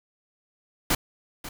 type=noise with echo; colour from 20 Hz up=pink; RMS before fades=-22 dBFS; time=0.9-0.95 s; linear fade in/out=5 ms; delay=540 ms; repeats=1; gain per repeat=-15 dB; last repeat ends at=1.49 s; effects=none